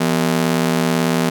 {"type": "ring-modulated tone", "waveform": "sawtooth", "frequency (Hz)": 207.7, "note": "G#3", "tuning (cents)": 0, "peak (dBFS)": -8, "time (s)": [0, 1.3], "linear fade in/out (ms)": 10, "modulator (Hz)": 39.1, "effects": []}